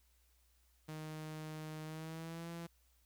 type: tone with pitch glide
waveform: sawtooth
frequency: 155.56 to 168.66 Hz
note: D#3 to E3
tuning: 0 to +40 cents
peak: -40 dBFS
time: 0.88-2.67 s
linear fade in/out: 10 ms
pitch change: +140 cents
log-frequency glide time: 1.84-2.49 s
effects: added 60 Hz sine -70 dBFS peak until 3.05 s + white hiss -75 dBFS RMS until 3.05 s